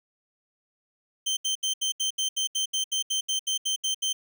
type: tone bursts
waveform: 25% pulse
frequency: 3115 Hz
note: G7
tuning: 12 cents flat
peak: -21 dBFS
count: 16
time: 1.26-4.13 s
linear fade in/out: 10 ms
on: 110 ms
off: 74 ms
effects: none